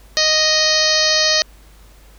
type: harmonic tone with a mistuned harmonic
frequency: 622 Hz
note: D#5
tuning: 1 cent flat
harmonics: 1 / 2 / 3 / 4 / 5 / 6 / 7 / 8 / 9 / 10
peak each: -21 / -28 / -21 / -27 / -25 / -24 / -17 / -21 / -23 / -25 dBFS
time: 0.17-1.42 s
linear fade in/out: 0 ms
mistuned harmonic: 6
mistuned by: +34 cents
effects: added 50 Hz sine -43 dBFS peak until 2.18 s + pink hiss -50 dBFS RMS until 2.18 s